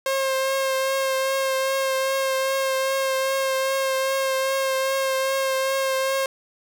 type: tone with vibrato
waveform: sawtooth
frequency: 534 Hz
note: C5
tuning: 35 cents sharp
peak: -17 dBFS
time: 0.06-6.26 s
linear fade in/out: 2 ms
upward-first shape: triangle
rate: 2.5 Hz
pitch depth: 22 cents each way
effects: none